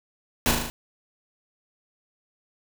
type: noise with echo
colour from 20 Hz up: pink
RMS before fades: -21 dBFS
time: 0.46-0.51 s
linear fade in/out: 0 ms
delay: 38 ms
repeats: 5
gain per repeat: -3 dB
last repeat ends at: 0.7 s
effects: none